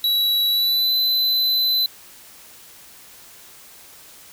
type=tone with pitch glide; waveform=square; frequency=3912 to 4024 Hz; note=B7 to B7; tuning=-17 to +32 cents; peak=-17 dBFS; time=0.04-1.86 s; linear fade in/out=2 ms; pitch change=+49 cents; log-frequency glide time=0.49-0.94 s; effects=white hiss -45 dBFS RMS until 4.32 s